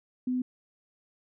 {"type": "tone", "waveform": "sine", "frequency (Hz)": 252.2, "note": "B3", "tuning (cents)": 36, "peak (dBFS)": -26, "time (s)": [0.27, 0.42], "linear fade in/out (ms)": 5, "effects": []}